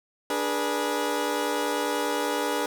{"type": "chord", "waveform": "20% pulse", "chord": "G# diminished", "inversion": "second", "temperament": "equal with one note detuned", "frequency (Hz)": [293.7, 415.3, 485.4], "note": ["D4", "G#4", "B4"], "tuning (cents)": [0, 0, -30], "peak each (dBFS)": [-25, -25, -24], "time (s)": [0.3, 2.66], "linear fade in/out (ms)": 2, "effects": []}